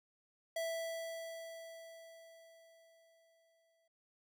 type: tone with exponential decay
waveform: square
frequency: 659.3 Hz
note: E5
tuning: in tune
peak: -36 dBFS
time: 0.56-3.88 s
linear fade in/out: 5 ms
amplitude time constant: 720 ms
effects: none